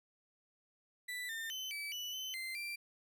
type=tone with pitch steps; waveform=35% pulse; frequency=1979 / 1806 / 3047 / 2300 / 2964 / 3046 / 2078 / 2359 Hz; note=B6 / A6 / G7 / D7 / F#7 / F#7 / C7 / D7; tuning=+3 / +45 / -50 / -37 / +2 / +50 / -12 / +7 cents; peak=-38 dBFS; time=1.08-2.76 s; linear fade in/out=10 ms; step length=210 ms; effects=none